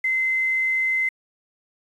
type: tone with quantisation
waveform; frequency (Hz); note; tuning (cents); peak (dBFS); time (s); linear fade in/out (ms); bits
sine; 2062; C7; -26; -19; 0.04-1.09; 5; 8
effects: resampled to 32000 Hz